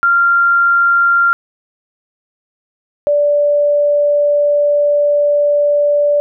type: tone pair in turn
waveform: sine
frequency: 1387 / 583.2 Hz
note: F6 / D5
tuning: -12 / -12 cents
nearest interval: octave + minor third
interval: 1500 cents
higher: first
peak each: -8 / -9 dBFS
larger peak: first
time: 0.03-1.33 / 3.07-6.2 s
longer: second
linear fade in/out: 0 ms
effects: none